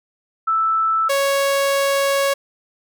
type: tone pair in turn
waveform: sine / sawtooth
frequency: 1318.5 / 554.4 Hz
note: E6 / C#5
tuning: 0 / 0 cents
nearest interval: octave + minor third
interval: 1500 cents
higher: first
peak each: -15 / -12 dBFS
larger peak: second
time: 0.47-1.09 / 1.09-2.34 s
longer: second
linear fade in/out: 10 ms
effects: none